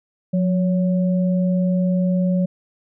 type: tone pair together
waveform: sine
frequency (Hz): 180 / 560.4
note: F#3 / C#5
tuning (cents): -47 / +19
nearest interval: octave + minor sixth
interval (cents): 1966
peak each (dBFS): -16 / -26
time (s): 0.33-2.46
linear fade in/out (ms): 10
effects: none